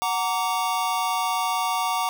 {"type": "chord", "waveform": "square", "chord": "Gb augmented", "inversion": "none", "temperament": "just", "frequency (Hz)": [740, 925, 1156.2], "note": ["Gb5", "Bb5", "D6"], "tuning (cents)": [0, -14, -27], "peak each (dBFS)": [-28, -27, -28], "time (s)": [0.02, 2.09], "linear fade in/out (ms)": 0, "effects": []}